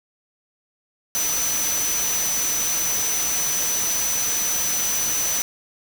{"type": "tone in noise", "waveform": "sine", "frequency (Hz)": 6000, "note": "F#8", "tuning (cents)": 23, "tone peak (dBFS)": -22, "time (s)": [1.15, 5.42], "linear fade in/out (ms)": 0, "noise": "white", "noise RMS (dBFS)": -26, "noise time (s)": [1.15, 5.42], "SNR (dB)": 1, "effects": []}